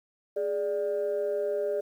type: tone pair together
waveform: sine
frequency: 415.3 / 589 Hz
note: G#4 / D5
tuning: 0 / +5 cents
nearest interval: tritone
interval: 605 cents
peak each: -28 dBFS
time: 0.36-1.81 s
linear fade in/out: 10 ms
effects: tanh soft clip ceiling -21 dBFS + 10-bit